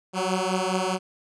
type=beating tone pair; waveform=10% pulse; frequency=184.1 / 188.9 Hz; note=F#3 / F#3; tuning=-8 / +36 cents; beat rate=4.8 Hz; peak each=-18 dBFS; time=0.13-0.99 s; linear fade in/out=50 ms; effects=resampled to 22050 Hz